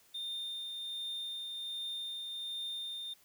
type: tone with tremolo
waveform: triangle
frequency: 3626 Hz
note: A#7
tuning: 49 cents flat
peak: -35 dBFS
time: 0.14-3.14 s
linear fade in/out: 10 ms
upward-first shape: triangle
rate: 1.3 Hz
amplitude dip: 30%
effects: white hiss -65 dBFS RMS until 3.24 s